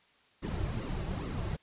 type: noise with flanger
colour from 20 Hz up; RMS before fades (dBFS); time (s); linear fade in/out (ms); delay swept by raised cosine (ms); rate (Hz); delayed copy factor
brown; -35; 0.42-1.57; 20; 1.2 to 4.2; 2.4; -0.7
effects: white hiss -65 dBFS RMS until 1.62 s + resampled to 8000 Hz